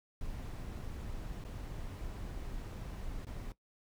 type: noise with dropouts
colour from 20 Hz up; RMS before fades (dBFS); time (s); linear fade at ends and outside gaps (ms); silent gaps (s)
brown; -42; 0.21-3.52; 1; 1.44-1.449 / 3.249-3.268
effects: noise-tail reverb RT60 0.1 s tail -17 dB re dry